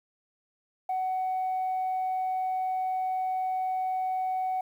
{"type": "tone", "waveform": "sine", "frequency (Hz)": 748, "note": "F#5", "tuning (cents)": 19, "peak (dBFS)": -25, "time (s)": [0.89, 4.61], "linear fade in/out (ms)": 5, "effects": ["tanh soft clip ceiling -24 dBFS", "10-bit"]}